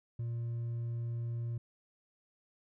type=tone with hard clipping; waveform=sine; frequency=117.5 Hz; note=A#2; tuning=14 cents sharp; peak=-35 dBFS; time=0.19-1.58 s; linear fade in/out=5 ms; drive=2 dB; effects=none